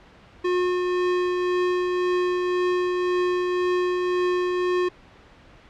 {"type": "tone with tremolo", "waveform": "square", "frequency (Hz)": 360.1, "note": "F#4", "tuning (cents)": -47, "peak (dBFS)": -20, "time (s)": [0.44, 4.89], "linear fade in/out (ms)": 10, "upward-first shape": "triangle", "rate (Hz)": 1.9, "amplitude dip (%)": 30, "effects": ["pink hiss -50 dBFS RMS until 5.69 s", "low-pass 3000 Hz 12 dB/octave"]}